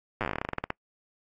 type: slowing click train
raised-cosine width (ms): 0.5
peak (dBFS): -14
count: 19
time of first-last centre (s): 0.21-0.704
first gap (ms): 8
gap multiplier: 1.13
effects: noise-tail reverb RT60 0.1 s tail -26 dB re dry + AAC 32 kbps